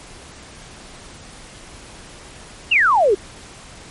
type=exponential sweep; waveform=sine; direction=down; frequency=2935 to 366.8 Hz; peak=-11 dBFS; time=2.71-3.15 s; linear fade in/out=10 ms; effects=pink hiss -40 dBFS RMS until 3.9 s + MP3 48 kbps